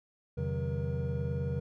triangle tone cluster, 84.9 / 133.4 / 152.5 / 184.2 / 476.7 Hz, F2 / C3 / D#3 / F#3 / A#4, -48 / +34 / -34 / -7 / +39 cents, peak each -34 / -32 / -37 / -38 / -37 dBFS, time 0.37-1.6 s, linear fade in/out 10 ms, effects none

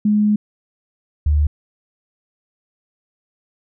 sine tone pair in turn, 209.8 / 74.38 Hz, G#3 / D2, +18 / +23 cents, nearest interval octave + tritone, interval 1795 cents, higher first, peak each -12 dBFS, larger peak neither, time 0.05-0.36 / 1.26-1.47 s, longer first, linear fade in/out 5 ms, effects none

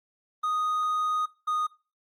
triangle tone pair in turn, 1243 / 1236.6 Hz, D#6 / D#6, -2 / -11 cents, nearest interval unison, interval 9 cents, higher first, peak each -23 dBFS, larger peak neither, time 0.43-1.26 / 1.47-1.67 s, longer first, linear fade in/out 10 ms, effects noise-tail reverb RT60 0.3 s tail -19 dB re dry + Opus 32 kbps

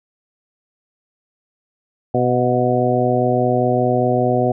harmonic tone with a mistuned harmonic, 124.9 Hz, B2, 20 cents sharp, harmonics 1 / 2 / 3 / 4 / 5 / 6, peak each -21 / -21 / -21 / -21 / -21 / -21 dBFS, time 2.14-4.52 s, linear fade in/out 5 ms, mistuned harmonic 6, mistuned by -41 cents, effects none

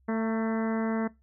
harmonic tone with a mistuned harmonic, 223 Hz, A3, 23 cents sharp, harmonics 1 / 2 / 3 / 4 / 5 / 6 / 7 / 8 / 9, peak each -27 / -33 / -37 / -39 / -41 / -43 / -44 / -45 / -46 dBFS, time 0.08-1.08 s, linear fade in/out 10 ms, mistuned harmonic 4, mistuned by +28 cents, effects noise-tail reverb RT60 0.2 s tail -20 dB re dry + added 65 Hz sine -61 dBFS peak until 1.22 s

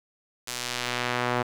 sawtooth tone with band-pass filter sweep, 122.8 Hz, B2, 9 cents flat, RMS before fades -29 dBFS, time 0.47-1.43 s, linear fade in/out 10 ms, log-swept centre 7600 to 960 Hz, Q 0.72, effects 8-bit

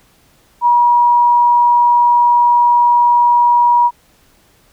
sine tone, 960 Hz, B5, 49 cents flat, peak -7 dBFS, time 0.61-3.91 s, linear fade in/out 50 ms, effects pink hiss -52 dBFS RMS until 4.72 s

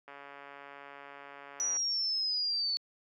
click train, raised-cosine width 0.5 ms, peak -32 dBFS, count 239, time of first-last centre 0.08-1.768 s, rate 141 Hz
sine linear sweep, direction down, 5890 to 4435 Hz, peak -29 dBFS, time 1.6-2.77 s, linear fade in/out 0 ms
effects high-pass 400 Hz 12 dB/octave

